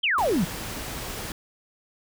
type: exponential sweep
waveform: sine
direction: down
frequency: 3322 to 150.4 Hz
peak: -20 dBFS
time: 0.03-0.45 s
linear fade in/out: 10 ms
type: noise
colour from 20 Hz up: pink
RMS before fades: -34 dBFS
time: 0.18-1.32 s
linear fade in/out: 2 ms
effects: none